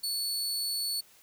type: tone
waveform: sawtooth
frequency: 4435 Hz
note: C#8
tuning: in tune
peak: -27 dBFS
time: 0.03-1.01 s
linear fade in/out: 10 ms
effects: white hiss -59 dBFS RMS until 1.22 s